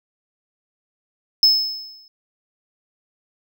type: tone with exponential decay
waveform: triangle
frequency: 5210 Hz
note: E8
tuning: 21 cents flat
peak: -7 dBFS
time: 1.43-2.08 s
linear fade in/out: 1 ms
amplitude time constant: 140 ms
effects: none